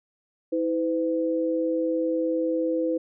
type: tone pair together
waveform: sine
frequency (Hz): 323.3 / 506.3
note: E4 / B4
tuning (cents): -34 / +43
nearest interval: minor sixth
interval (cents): 777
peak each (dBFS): -25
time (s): 0.52-2.98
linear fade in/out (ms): 10
effects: none